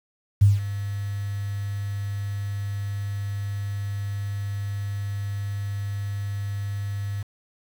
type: tone with ADSR envelope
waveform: sine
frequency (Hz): 100.8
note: G2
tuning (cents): +49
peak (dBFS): -10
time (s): 0.41-7.23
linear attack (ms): 12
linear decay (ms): 170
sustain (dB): -16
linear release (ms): 10
effects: 7-bit